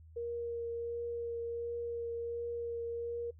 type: tone with vibrato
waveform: sine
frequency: 469.4 Hz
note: A#4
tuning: 12 cents sharp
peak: -35 dBFS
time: 0.16-3.31 s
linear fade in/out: 10 ms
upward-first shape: triangle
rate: 1.4 Hz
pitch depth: 12 cents each way
effects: noise-tail reverb RT60 0.1 s tail -23 dB re dry + added 80 Hz sine -53 dBFS peak until 3.39 s